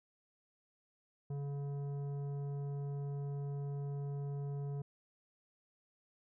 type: tone with tanh clipping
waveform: sine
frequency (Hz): 141.6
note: C#3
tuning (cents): +37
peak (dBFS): -39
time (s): 1.3-4.82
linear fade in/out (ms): 5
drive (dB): 11
effects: none